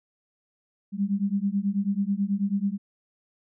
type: beating tone pair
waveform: sine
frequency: 195 / 204.2 Hz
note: G3 / G#3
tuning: -9 / -29 cents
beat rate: 9.2 Hz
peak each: -26 dBFS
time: 0.92-2.78 s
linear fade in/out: 50 ms
effects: none